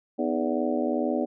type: harmonic tone with a mistuned harmonic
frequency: 82.41 Hz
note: E2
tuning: in tune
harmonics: 3 / 4 / 5 / 6 / 7 / 8 / 9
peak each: -28 / -29 / -32 / -35 / -30 / -39 / -35 dBFS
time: 0.18-1.26 s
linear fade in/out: 20 ms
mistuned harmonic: 4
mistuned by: -100 cents
effects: none